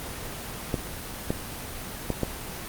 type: clicks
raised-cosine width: 2 ms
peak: -11 dBFS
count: 4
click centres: 0.742 / 1.305 / 2.103 / 2.233 s
effects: pink hiss -36 dBFS RMS until 2.68 s + Opus 24 kbps